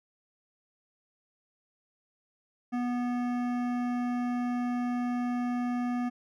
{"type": "tone with hard clipping", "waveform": "triangle", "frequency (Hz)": 244.6, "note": "B3", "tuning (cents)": -16, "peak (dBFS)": -30, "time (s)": [2.72, 6.1], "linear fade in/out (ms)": 20, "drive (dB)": 18, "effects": []}